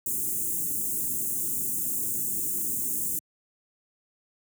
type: band-stop noise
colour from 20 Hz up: white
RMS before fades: -29 dBFS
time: 0.06-3.19 s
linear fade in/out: 2 ms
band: 380 to 7000 Hz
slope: 48 dB/octave
effects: high-pass 100 Hz 12 dB/octave